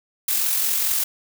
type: noise with amplitude modulation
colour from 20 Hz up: blue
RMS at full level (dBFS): -20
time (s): 0.28-1.04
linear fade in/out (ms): 5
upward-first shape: sine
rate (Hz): 44.5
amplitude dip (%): 35
effects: none